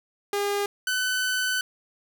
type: tone pair in turn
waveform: sawtooth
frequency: 405.5 / 1507.3 Hz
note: G#4 / F#6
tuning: -41 / +32 cents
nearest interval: octave + major seventh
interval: 2273 cents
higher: second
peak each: -20 dBFS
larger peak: neither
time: 0.33-0.66 / 0.87-1.61 s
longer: second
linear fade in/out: 2 ms
effects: none